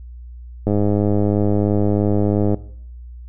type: click train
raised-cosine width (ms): 2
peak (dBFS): -6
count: 194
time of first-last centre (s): 0.67-2.544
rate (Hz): 103
effects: noise-tail reverb RT60 0.7 s tail -20 dB re dry + added 60 Hz sine -33 dBFS peak until 3.28 s